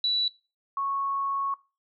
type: tone pair in turn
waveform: sine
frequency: 3943 / 1103.8 Hz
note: B7 / C#6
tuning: -4 / -8 cents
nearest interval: octave + minor seventh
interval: 2204 cents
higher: first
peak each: -22 / -26 dBFS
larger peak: first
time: 0.04-0.28 / 0.77-1.54 s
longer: second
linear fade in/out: 2 ms
effects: noise-tail reverb RT60 0.3 s tail -20 dB re dry